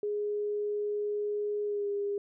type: tone with pitch glide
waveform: sine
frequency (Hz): 415.3 to 405.3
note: G#4 to G#4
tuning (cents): 0 to -42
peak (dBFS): -29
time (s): 0.03-2.18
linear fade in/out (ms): 2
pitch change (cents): -42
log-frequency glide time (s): 1.65-1.88
effects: none